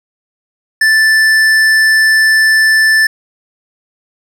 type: tone with tanh clipping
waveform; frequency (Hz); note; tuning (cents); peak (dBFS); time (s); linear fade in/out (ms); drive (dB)
triangle; 1760; A6; 0; -8; 0.81-3.07; 5; 17
effects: none